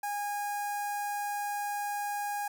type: tone with notch filter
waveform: sawtooth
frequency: 820 Hz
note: G#5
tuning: 22 cents flat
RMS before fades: -34 dBFS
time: 0.03-2.48 s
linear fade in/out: 5 ms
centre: 3500 Hz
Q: 0.63
effects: none

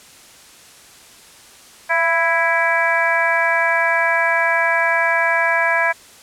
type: harmonic tone with a mistuned harmonic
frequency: 330 Hz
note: E4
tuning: 2 cents sharp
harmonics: 2 / 3 / 4 / 5 / 6 / 7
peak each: -21 / -21 / -29 / -18 / -24 / -22 dBFS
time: 1.89-5.93 s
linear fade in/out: 20 ms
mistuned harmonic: 2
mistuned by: +32 cents
effects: white hiss -44 dBFS RMS until 6.22 s + low-pass 10000 Hz 12 dB/octave

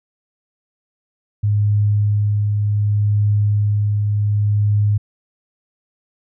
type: tone with tremolo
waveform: sine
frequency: 103.83 Hz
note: G#2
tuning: in tune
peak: -12 dBFS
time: 1.43-4.98 s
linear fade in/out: 10 ms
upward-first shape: triangle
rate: 0.67 Hz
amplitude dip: 30%
effects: none

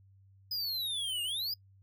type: exponential two-way sweep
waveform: square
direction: down then up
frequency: 5040 to 2794 to 5040 Hz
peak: -33 dBFS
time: 0.51-1.54 s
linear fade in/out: 5 ms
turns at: 1.23 s
effects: noise-tail reverb RT60 0.1 s tail -24 dB re dry + added 97 Hz sine -58 dBFS peak until 1.82 s

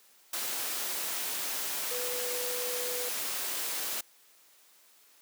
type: tone in noise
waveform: sine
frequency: 493.9 Hz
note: B4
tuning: in tune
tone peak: -36 dBFS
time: 1.91-3.09 s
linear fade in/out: 5 ms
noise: white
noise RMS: -34 dBFS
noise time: 0.33-4.01 s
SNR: -5 dB
effects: white hiss -61 dBFS RMS until 5.21 s + high-pass 300 Hz 12 dB/octave

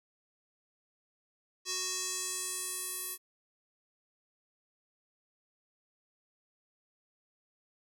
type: tone with band-pass filter sweep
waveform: square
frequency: 370 Hz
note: F#4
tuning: in tune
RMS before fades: -37 dBFS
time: 1.65-3.18 s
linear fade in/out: 50 ms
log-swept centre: 5800 to 12000 Hz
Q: 2.3
effects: none

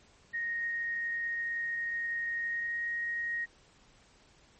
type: tone with pitch glide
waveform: sine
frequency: 1864.7 to 1876.6 Hz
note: A#6 to A#6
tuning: 0 to +11 cents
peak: -31 dBFS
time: 0.33-3.46 s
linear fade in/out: 20 ms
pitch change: +11 cents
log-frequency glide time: 2.45-2.8 s
effects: pink hiss -62 dBFS RMS until 4.59 s + MP3 32 kbps

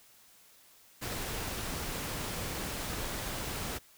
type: noise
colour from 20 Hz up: pink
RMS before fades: -37 dBFS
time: 1.01-3.79 s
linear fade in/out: 20 ms
effects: white hiss -60 dBFS RMS until 3.97 s

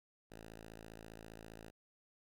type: tone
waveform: 5% pulse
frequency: 55 Hz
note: A1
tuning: in tune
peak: -40 dBFS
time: 0.3-1.71 s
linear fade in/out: 20 ms
effects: none

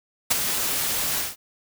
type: noise with ADSR envelope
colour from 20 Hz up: white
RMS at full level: -17 dBFS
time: 0.3-1.36 s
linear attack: 15 ms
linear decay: 17 ms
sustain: -8 dB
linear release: 170 ms
effects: none

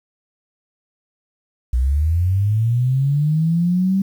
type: linear sweep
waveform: sine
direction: up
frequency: 58.9 to 196 Hz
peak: -14 dBFS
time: 1.73-4.02 s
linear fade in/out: 5 ms
effects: 8-bit

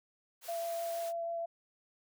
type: high-pass noise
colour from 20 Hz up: white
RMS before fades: -48 dBFS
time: 0.41-1.13 s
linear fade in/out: 50 ms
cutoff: 380 Hz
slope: 48 dB/octave
type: tone with vibrato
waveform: sine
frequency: 675 Hz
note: E5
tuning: 41 cents sharp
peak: -34 dBFS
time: 0.48-1.46 s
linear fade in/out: 10 ms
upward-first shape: triangle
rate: 6.3 Hz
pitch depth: 10 cents each way
effects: none

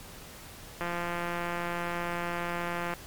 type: click train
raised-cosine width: 0.5 ms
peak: -18 dBFS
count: 369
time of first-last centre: 0.81-2.937 s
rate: 173 Hz
effects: pink hiss -47 dBFS RMS until 3.06 s + MP3 96 kbps

